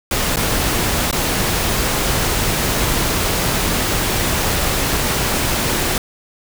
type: noise with dropouts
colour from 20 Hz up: pink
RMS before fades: -18 dBFS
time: 0.11-5.98 s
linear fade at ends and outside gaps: 2 ms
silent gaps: 0.36-0.369 / 1.112-1.127 s
effects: none